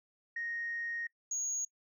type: tone pair in turn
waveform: sine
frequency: 1864.7 / 6645 Hz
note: A#6 / G#8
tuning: 0 / 0 cents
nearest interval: octave + minor seventh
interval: 2200 cents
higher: second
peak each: -35 / -32 dBFS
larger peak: second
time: 0.36-1.07 / 1.31-1.65 s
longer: first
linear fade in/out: 5 ms
effects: noise-tail reverb RT60 0.1 s tail -21 dB re dry + tanh soft clip ceiling -29 dBFS